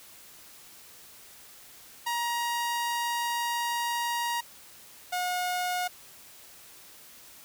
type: tone pair in turn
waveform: sawtooth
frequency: 946 / 721.8 Hz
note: A#5 / F#5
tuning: +25 / -43 cents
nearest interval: perfect fourth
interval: 468 cents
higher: first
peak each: -24 dBFS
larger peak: neither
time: 2.06-4.41 / 5.12-5.88 s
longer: first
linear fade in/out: 10 ms
effects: white hiss -51 dBFS RMS until 7.44 s